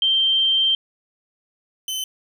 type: tone pair in turn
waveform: sine / sawtooth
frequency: 3142 / 3053 Hz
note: G7 / G7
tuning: +3 / -46 cents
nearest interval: unison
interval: 49 cents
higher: first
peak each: -15 / -21 dBFS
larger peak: first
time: 0.02-0.75 / 1.88-2.04 s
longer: first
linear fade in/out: 2 ms
effects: none